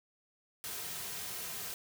white noise with comb filter, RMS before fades -41 dBFS, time 0.64-1.74 s, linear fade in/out 0 ms, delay 3.5 ms, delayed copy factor -0.5, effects none

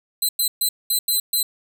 10% pulse tone bursts at uneven times, 4047 Hz, B7, 42 cents sharp, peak -11 dBFS, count 6, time 0.22-0.29 / 0.39-0.48 / 0.61-0.69 / 0.9-0.99 / 1.08-1.2 / 1.33-1.43 s, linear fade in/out 5 ms, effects none

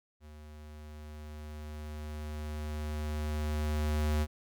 square tone with level ramp, 75.7 Hz, D#2, 47 cents flat, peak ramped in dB -49 to -27 dBFS, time 0.2-4.27 s, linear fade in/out 50 ms, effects none

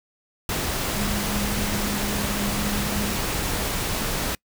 sine tone in noise, 204.8 Hz, G#3, 24 cents flat, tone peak -28 dBFS, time 0.96-3.17 s, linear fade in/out 2 ms, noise pink, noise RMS -26 dBFS, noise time 0.49-4.35 s, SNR -5 dB, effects noise-tail reverb RT60 0.1 s tail -26 dB re dry

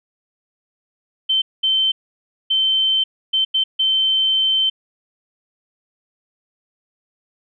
sine tone bursts at uneven times, 3094 Hz, G7, 23 cents flat, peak -14 dBFS, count 6, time 1.29-1.42 / 1.63-1.92 / 2.5-3.04 / 3.33-3.45 / 3.54-3.64 / 3.79-4.7 s, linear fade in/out 10 ms, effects none

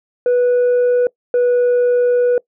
sine tone pair in turn, 491.1 / 489.3 Hz, B4 / B4, -10 / -16 cents, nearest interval unison, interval 6 cents, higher first, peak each -8 dBFS, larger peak neither, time 0.26-1.07 / 1.34-2.38 s, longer second, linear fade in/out 2 ms, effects noise-tail reverb RT60 0.1 s tail -23 dB re dry + tanh soft clip ceiling -10 dBFS

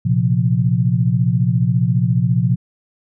sine chord, Bb suspended second, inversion none, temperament just, 116.54 / 131.11 / 174.81 Hz, Bb2 / C3 / F3, 0 / +4 / +2 cents, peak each -17 / -17 / -18 dBFS, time 0.05-2.56 s, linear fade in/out 10 ms, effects none

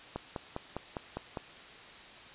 click train, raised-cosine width 1 ms, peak -21 dBFS, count 7, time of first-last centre 0.16-1.372 s, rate 4.95 Hz, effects white hiss -50 dBFS RMS until 2.34 s + resampled to 8000 Hz

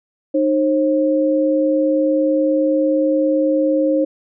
sine tone pair together, 306.6 / 536 Hz, D#4 / C5, -25 / +42 cents, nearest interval minor seventh, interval 967 cents, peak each -16 dBFS, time 0.34-4.05 s, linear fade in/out 10 ms, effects none

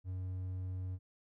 triangle tone, 92.5 Hz, F#2, in tune, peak -35 dBFS, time 0.04-0.99 s, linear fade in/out 50 ms, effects none

